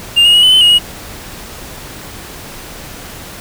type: tone with pitch steps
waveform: triangle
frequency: 2805 / 2866 / 2906 / 3017 / 3049 / 2878 / 2898 Hz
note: F7 / F7 / F#7 / F#7 / G7 / F#7 / F#7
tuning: +7 / +44 / -32 / +33 / -49 / -49 / -37 cents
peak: -3 dBFS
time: 0.16-0.79 s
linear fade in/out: 20 ms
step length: 90 ms
effects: pink hiss -30 dBFS RMS until 3.4 s